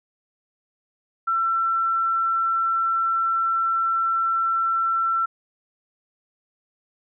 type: tone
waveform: sine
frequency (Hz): 1345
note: E6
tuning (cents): +34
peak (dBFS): -19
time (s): 1.27-5.26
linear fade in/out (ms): 10
effects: none